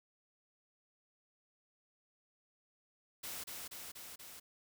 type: noise with echo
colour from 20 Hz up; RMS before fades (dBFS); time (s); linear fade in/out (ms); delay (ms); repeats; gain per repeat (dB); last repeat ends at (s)
white; -44; 3.23-3.44; 10; 240; 4; -2; 4.4
effects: none